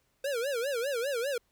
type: tone with vibrato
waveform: square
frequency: 513 Hz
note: C5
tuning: 34 cents flat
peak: -30 dBFS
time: 0.24-1.38 s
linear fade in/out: 5 ms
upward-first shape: sine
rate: 5 Hz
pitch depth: 210 cents each way
effects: pink hiss -73 dBFS RMS until 1.51 s